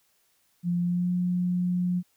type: tone with pitch glide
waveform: sine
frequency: 174.61 to 178.79 Hz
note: F3 to F3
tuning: 0 to +41 cents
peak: -23 dBFS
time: 0.63-2.03 s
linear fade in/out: 50 ms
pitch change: +41 cents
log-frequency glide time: 0.81-1.1 s
effects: white hiss -68 dBFS RMS until 2.16 s